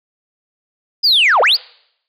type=linear two-way sweep; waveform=sine; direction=down then up; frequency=5070 to 438.5 to 5070 Hz; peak=-7 dBFS; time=1.03-1.57 s; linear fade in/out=20 ms; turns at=1.41 s; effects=noise-tail reverb RT60 0.7 s tail -25 dB re dry + tanh soft clip ceiling -6 dBFS